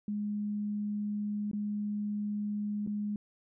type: tone with dropouts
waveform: sine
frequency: 207.7 Hz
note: G#3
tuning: in tune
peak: -31 dBFS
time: 0.08-3.16 s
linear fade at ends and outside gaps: 2 ms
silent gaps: 1.514-1.532 / 2.865-2.873 s
effects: none